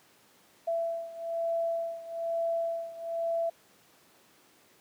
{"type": "beating tone pair", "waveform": "sine", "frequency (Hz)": [668, 669.1], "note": ["E5", "E5"], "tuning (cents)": [23, 26], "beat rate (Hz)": 1.1, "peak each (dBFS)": [-31, -34], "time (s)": [0.67, 3.5], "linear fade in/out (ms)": 10, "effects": ["pink hiss -61 dBFS RMS until 4.8 s", "high-pass 200 Hz 12 dB/octave"]}